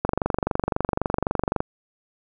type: click train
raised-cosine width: 1 ms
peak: -7 dBFS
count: 38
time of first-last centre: 0.05-1.605 s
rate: 23.8 Hz
effects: none